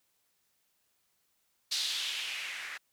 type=noise with low-pass filter sweep; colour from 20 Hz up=violet; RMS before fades=-36 dBFS; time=1.71-2.78 s; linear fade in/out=10 ms; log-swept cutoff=4300 to 1800 Hz; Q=2.8; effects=white hiss -75 dBFS RMS until 2.92 s